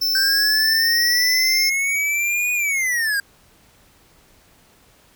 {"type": "tone", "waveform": "square", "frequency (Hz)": 5320, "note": "E8", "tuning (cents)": 15, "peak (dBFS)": -18, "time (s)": [0.01, 1.7], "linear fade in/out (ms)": 10}
{"type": "linear two-way sweep", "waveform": "square", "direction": "up then down", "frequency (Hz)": [1559, 2478, 1585], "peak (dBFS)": -19, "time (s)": [0.15, 3.2], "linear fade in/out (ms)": 2, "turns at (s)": 2.53}
{"effects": ["pink hiss -54 dBFS RMS until 5.15 s"]}